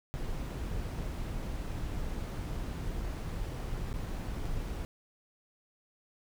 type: noise with dropouts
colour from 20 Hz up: brown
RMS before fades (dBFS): -36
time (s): 0.14-4.85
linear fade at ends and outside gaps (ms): 0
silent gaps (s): 3.929-3.939 / 4.456-4.461
effects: none